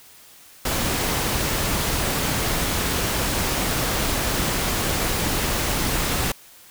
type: noise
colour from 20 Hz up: pink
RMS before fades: -23 dBFS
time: 0.65-6.32 s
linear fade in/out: 5 ms
effects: white hiss -48 dBFS RMS until 6.7 s